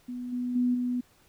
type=tone with level steps; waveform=sine; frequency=246.9 Hz; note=B3; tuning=in tune; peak=-33 / -28 / -22 / -26 dBFS; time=0.08-1.01 s; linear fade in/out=10 ms; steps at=0.32 / 0.55 / 0.74 s; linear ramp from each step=10 ms; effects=pink hiss -62 dBFS RMS until 1.28 s